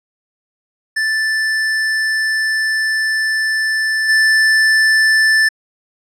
square tone with level steps, 1760 Hz, A6, in tune, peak -15 / -10 dBFS, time 0.96-5.49 s, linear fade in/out 10 ms, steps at 4.08 s, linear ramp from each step 20 ms, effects low-pass 8000 Hz 12 dB/octave

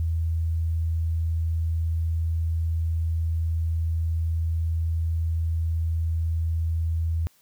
sine tone, 81.8 Hz, E2, 13 cents flat, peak -22 dBFS, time 0-7.27 s, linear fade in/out 0 ms, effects white hiss -61 dBFS RMS until 7.41 s

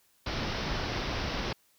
pink low-pass noise, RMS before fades -33 dBFS, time 0.26-1.53 s, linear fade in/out 5 ms, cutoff 5700 Hz, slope 96 dB/octave, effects white hiss -67 dBFS RMS until 1.78 s

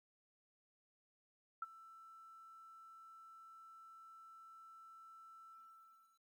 sine tone with ADSR envelope, 1329 Hz, E6, 14 cents sharp, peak -37 dBFS, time 1.62-6.23 s, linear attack 4 ms, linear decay 27 ms, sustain -19 dB, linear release 710 ms, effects 13-bit

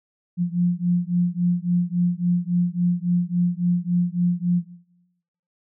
sine beating tone pair, 174.3 / 177.9 Hz, F3 / F3, -3 / +32 cents, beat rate 3.6 Hz, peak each -21 dBFS, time 0.37-4.63 s, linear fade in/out 50 ms, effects noise-tail reverb RT60 0.9 s tail -18 dB re dry

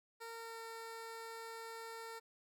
15% pulse tone with pitch glide, 459 to 454.5 Hz, A#4 to A#4, -27 to -44 cents, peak -40 dBFS, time 0.2-2.2 s, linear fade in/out 20 ms, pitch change -17 cents, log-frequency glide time 0.32-0.61 s, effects none

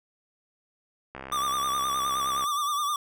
click train, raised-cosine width 0.5 ms, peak -23 dBFS, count 87, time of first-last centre 1.15-2.439 s, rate 66.7 Hz
square tone with vibrato, 1174.7 Hz, D6, in tune, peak -26 dBFS, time 1.32-2.96 s, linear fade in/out 2 ms, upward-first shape sine, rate 9.6 Hz, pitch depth 64 cents each way
effects none

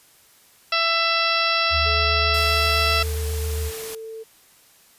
harmonic tone, 666 Hz, E5, 18 cents sharp, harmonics 1 / 2 / 3 / 4 / 5 / 6 / 7 / 8, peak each -28 / -23 / -28 / -24 / -29 / -28 / -29 / -28 dBFS, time 0.72-3.03 s, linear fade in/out 5 ms
sine tone with vibrato, 76.5 Hz, D#2, 29 cents flat, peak -23 dBFS, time 1.7-3.72 s, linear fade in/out 50 ms, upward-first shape sine, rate 7.5 Hz, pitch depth 41 cents each way
sine tone with pitch glide, 431.9 to 445.1 Hz, A4 to A4, -32 to +20 cents, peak -32 dBFS, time 1.85-4.24 s, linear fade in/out 20 ms, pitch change +52 cents, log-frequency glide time 2.32-3.07 s
white noise, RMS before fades -34 dBFS, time 2.34-3.95 s, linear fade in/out 2 ms
effects white hiss -54 dBFS RMS until 4.98 s + resampled to 32000 Hz

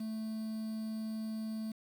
triangle tone with quantisation, 219.6 Hz, A3, 3 cents flat, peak -34 dBFS, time 0-1.72 s, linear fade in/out 5 ms, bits 9, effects none

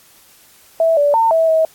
sine tone with pitch steps, 655 / 579 / 905 / 651 / 641 Hz, E5 / D5 / A5 / E5 / E5, -11 / -25 / +48 / -22 / -49 cents, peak -10 dBFS, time 0.8-1.65 s, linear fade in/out 2 ms, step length 170 ms, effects white hiss -48 dBFS RMS until 1.74 s + AAC 64 kbps

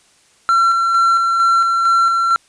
triangle tone with tremolo, 1358 Hz, F6, 49 cents flat, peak -8 dBFS, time 0.49-2.36 s, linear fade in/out 0 ms, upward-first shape square, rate 2.2 Hz, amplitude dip 30%, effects white hiss -53 dBFS RMS until 2.48 s + resampled to 22050 Hz

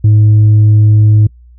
sine tone with tanh clipping, 106.5 Hz, G#2, 44 cents sharp, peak -4 dBFS, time 0.04-1.27 s, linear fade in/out 5 ms, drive 2 dB, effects noise-tail reverb RT60 0.1 s tail -26 dB re dry + added 60 Hz sine -36 dBFS peak until 1.58 s

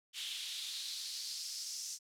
pink noise with high-pass filter sweep, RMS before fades -42 dBFS, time 0.13-1.99 s, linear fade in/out 50 ms, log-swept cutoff 3100 to 5900 Hz, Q 3.4, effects low-pass 11000 Hz 12 dB/octave

